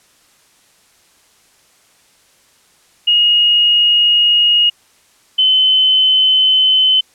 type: tone pair in turn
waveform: sine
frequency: 2872 / 3048 Hz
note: F7 / G7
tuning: +48 / -49 cents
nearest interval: minor second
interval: 103 cents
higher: second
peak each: -8 dBFS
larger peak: neither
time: 3.07-4.7 / 5.38-7.01 s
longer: neither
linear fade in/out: 10 ms
effects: white hiss -52 dBFS RMS until 7.14 s + low-pass 10000 Hz 12 dB/octave